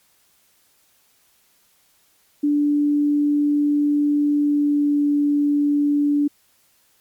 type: tone with pitch glide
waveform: sine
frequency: 292.2 to 290.3 Hz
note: D4 to D4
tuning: -9 to -20 cents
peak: -15 dBFS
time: 2.43-6.28 s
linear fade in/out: 10 ms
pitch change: -11 cents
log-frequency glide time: 4.34-5.01 s
effects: white hiss -60 dBFS RMS until 7 s + MP3 96 kbps